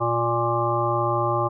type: harmonic tone with a mistuned harmonic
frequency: 117.7 Hz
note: A#2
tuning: 17 cents sharp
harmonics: 1 / 3 / 5 / 7 / 9 / 10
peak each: -27 / -27 / -27 / -27 / -27 / -27 dBFS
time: 0-1.49 s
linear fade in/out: 20 ms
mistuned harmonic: 1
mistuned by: +26 cents
effects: none

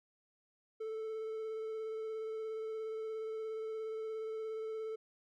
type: tone with vibrato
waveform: triangle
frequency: 440 Hz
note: A4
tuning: in tune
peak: -36 dBFS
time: 0.8-4.96 s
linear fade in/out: 10 ms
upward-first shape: sine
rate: 17 Hz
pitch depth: 14 cents each way
effects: none

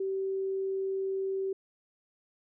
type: tone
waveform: sine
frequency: 385.5 Hz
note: G4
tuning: 29 cents flat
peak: -29 dBFS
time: 0-1.53 s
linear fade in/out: 5 ms
effects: none

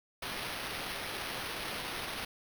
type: noise with sample-and-hold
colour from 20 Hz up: blue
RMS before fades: -39 dBFS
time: 0.22-2.25 s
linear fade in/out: 5 ms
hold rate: 7350 Hz
effects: none

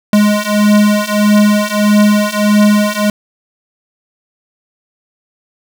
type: beating tone pair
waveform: square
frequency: 207.7 / 209.3 Hz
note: G#3 / G#3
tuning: 0 / +14 cents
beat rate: 1.6 Hz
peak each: -12 / -11 dBFS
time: 0.13-3.1 s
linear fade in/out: 2 ms
effects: none

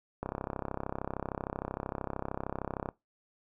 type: click train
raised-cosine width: 1 ms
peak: -20 dBFS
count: 89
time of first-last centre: 0.23-2.889 s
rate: 33.1 Hz
effects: noise-tail reverb RT60 0.2 s tail -21 dB re dry

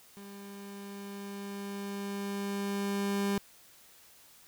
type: tone with level ramp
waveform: 30% pulse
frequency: 200 Hz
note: G3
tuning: 35 cents sharp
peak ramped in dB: -43 to -25 dBFS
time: 0.17-3.38 s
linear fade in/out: 0 ms
effects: white hiss -58 dBFS RMS until 4.47 s

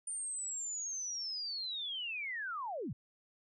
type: linear sweep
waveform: sine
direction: down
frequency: 9040 to 87.31 Hz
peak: -37 dBFS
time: 0.07-2.93 s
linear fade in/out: 5 ms
effects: none

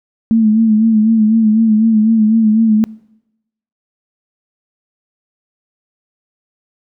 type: tone with vibrato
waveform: sine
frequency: 220 Hz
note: A3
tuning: in tune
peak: -7 dBFS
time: 0.31-2.84 s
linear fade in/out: 0 ms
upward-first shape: sine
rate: 4 Hz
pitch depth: 57 cents each way
effects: noise-tail reverb RT60 0.9 s tail -24 dB re dry

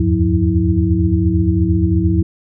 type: tone cluster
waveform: sine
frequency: 77.9 / 86.6 / 100.7 / 177.8 / 325.8 Hz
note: D#2 / F2 / G2 / F3 / E4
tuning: +3 / -14 / +47 / +31 / -20 cents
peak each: -18 dBFS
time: 0-2.23 s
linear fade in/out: 5 ms
effects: none

